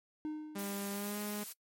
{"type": "tone with exponential decay", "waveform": "triangle", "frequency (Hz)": 306.4, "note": "D#4", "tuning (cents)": -27, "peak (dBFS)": -32, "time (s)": [0.25, 1.17], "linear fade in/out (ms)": 0, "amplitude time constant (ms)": 200}
{"type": "tone with pitch glide", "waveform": "sawtooth", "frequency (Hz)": [200, 207.8], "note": ["G3", "G#3"], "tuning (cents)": [35, 1], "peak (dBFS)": -34, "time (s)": [0.55, 1.44], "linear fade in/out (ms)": 10, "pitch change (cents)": 66, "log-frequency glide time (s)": [0.91, 1.19]}
{"type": "noise", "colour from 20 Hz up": "blue", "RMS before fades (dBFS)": -44, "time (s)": [0.58, 1.53], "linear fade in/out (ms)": 10}
{"effects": ["noise-tail reverb RT60 0.1 s tail -23 dB re dry", "MP3 64 kbps"]}